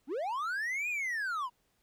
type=linear two-way sweep; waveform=triangle; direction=up then down; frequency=233.1 to 2509 to 930 Hz; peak=-30 dBFS; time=0.07-1.5 s; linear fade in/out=50 ms; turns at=0.89 s; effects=pink hiss -74 dBFS RMS until 1.82 s